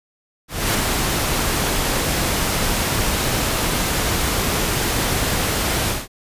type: noise with ADSR envelope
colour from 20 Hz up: pink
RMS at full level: -17 dBFS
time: 0.48-6.08 s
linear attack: 260 ms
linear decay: 12 ms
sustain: -3 dB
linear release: 190 ms
effects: resampled to 32000 Hz